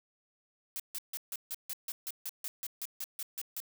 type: noise bursts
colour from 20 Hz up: blue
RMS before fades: -38 dBFS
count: 16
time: 0.76-3.602 s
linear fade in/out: 0 ms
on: 37 ms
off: 150 ms
effects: none